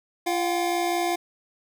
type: tone cluster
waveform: square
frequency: 344.5 / 709 / 774 Hz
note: F4 / F5 / G5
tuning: -24 / +26 / -22 cents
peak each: -27 / -27 / -32 dBFS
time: 0.26-1.16 s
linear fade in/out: 10 ms
effects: none